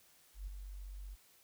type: tone with ADSR envelope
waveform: sine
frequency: 47.74 Hz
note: G1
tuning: 45 cents flat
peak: -38 dBFS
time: 0.34-1.16 s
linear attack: 130 ms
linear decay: 10 ms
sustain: -6 dB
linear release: 25 ms
effects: white hiss -66 dBFS RMS until 1.43 s